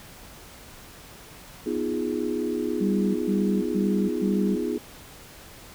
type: chord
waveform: sine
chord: F half-diminished seventh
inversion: second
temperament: equal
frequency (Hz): 246.9 / 311.1 / 349.2 / 415.3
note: Cb4 / Eb4 / F4 / Ab4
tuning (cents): 0 / 0 / 0 / 0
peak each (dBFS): -30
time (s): 1.66-4.78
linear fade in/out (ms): 5
type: tone bursts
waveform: sine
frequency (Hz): 196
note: G3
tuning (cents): 0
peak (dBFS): -22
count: 4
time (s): 2.8-4.56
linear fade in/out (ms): 20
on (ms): 350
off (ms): 120
effects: pink hiss -46 dBFS RMS until 5.74 s